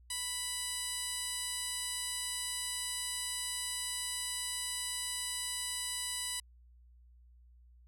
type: tone with band-pass filter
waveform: 15% pulse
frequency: 987.8 Hz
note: B5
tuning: in tune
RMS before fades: -38 dBFS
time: 0.1-6.4 s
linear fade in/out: 5 ms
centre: 8200 Hz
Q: 1.6
effects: added 60 Hz sine -57 dBFS peak until 7.87 s